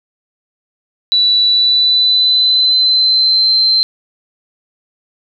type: tone with pitch glide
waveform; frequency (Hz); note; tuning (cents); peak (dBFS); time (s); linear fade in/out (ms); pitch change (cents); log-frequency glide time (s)
sine; 3951 to 4109; B7 to C8; 0 to -32; -8; 1.12-3.83; 0; +68; 1.49-3.52
effects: none